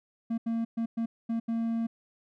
triangle tone bursts at uneven times, 228.8 Hz, A#3, 32 cents flat, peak -25 dBFS, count 6, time 0.3-0.38 / 0.46-0.65 / 0.77-0.86 / 0.97-1.06 / 1.29-1.4 / 1.48-1.87 s, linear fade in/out 10 ms, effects none

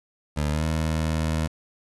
20% pulse tone with pitch glide, 74.4 to 79.28 Hz, D2 to D#2, +23 to +33 cents, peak -18 dBFS, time 0.36-1.48 s, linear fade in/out 20 ms, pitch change +110 cents, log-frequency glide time 0.5-0.64 s, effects resampled to 24000 Hz + 8-bit

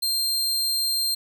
sawtooth tone, 4178 Hz, C8, 3 cents flat, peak -19 dBFS, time 0.02-1.15 s, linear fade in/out 10 ms, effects none

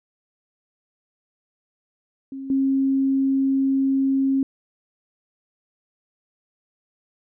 sine tone with level steps, 270 Hz, C#4, 45 cents flat, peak -30 / -17 dBFS, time 2.32-4.43 s, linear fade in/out 2 ms, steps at 2.5 s, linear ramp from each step 2 ms, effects none

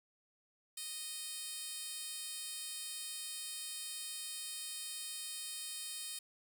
10% pulse tone with high-pass filter, 621 Hz, D#5, 3 cents flat, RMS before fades -44 dBFS, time 0.77-6.19 s, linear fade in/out 5 ms, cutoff 5900 Hz, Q 1.2, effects none

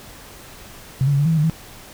sine tone with pitch steps, 132.7 / 143.1 / 139.5 / 145.6 / 163.7 / 161.2 / 150.5 / 161.7 Hz, C3 / D3 / C#3 / D3 / E3 / E3 / D3 / E3, +25 / -45 / +11 / -15 / -12 / -38 / +43 / -33 cents, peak -14 dBFS, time 1.01-1.498 s, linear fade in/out 0 ms, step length 61 ms, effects pink hiss -41 dBFS RMS until 1.93 s

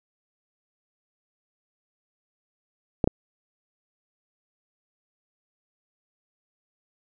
clicks, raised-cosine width 2 ms, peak -7 / -6 dBFS, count 2, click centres 3.042 / 3.075 s, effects none

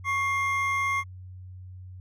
triangle tone pair together, 1108.7 / 2116 Hz, C#6 / C7, 0 / +19 cents, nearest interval major seventh, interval 1119 cents, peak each -25 dBFS, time 0.04-1.04 s, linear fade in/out 50 ms, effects added 92 Hz sine -40 dBFS peak until 2 s

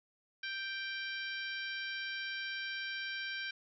harmonic tone with a mistuned harmonic, 784 Hz, G5, in tune, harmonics 2 / 3 / 4 / 5 / 6 / 7, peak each -40 / -44 / -46 / -48 / -50 / -51 dBFS, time 0.43-3.51 s, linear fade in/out 5 ms, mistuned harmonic 7, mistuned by +20 cents, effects none

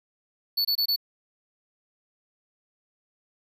square tone bursts, 4449 Hz, C#8, 5 cents sharp, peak -22 dBFS, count 4, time 0.57-0.962 s, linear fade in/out 10 ms, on 80 ms, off 24 ms, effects none

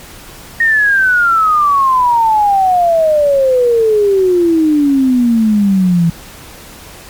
sine exponential sweep, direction down, 1864.7 to 164.81 Hz, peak -7 dBFS, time 0.6-6.1 s, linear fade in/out 5 ms, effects pink hiss -34 dBFS RMS until 7.09 s + MP3 96 kbps

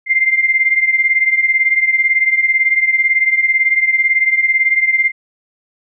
sine beating tone pair, 2093 / 2111 Hz, C7 / C7, 0 / +15 cents, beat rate 18 Hz, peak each -12 / -16 dBFS, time 0.06-5.12 s, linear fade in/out 50 ms, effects none

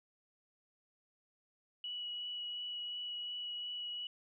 sine tone with vibrato, 2932 Hz, F#7, 16 cents flat, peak -39 dBFS, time 1.84-4.07 s, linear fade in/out 2 ms, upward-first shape triangle, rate 2.8 Hz, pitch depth 11 cents each way, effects none

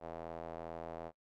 square tone with band-pass filter, 41.23 Hz, E1, 1 cent sharp, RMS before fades -45 dBFS, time 0-1.12 s, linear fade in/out 50 ms, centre 640 Hz, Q 2.2, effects noise-tail reverb RT60 0.1 s tail -22 dB re dry

